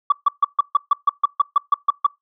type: tone bursts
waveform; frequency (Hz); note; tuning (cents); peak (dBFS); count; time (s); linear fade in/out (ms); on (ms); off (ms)
sine; 1145; D6; -44; -9; 13; 0.1-2.066; 5; 22; 140
effects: noise-tail reverb RT60 0.2 s tail -24 dB re dry + tanh soft clip ceiling -6 dBFS